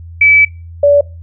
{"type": "tone pair in turn", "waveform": "sine", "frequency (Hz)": [2300, 575], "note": ["D7", "D5"], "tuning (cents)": [-37, -37], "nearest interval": "2 octaves", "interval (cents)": 2400, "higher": "first", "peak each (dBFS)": -4, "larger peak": "neither", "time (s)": [[0.21, 0.45], [0.83, 1.01]], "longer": "first", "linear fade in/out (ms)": 5, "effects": ["noise-tail reverb RT60 0.3 s tail -23 dB re dry", "added 84 Hz sine -28 dBFS peak until 1.22 s"]}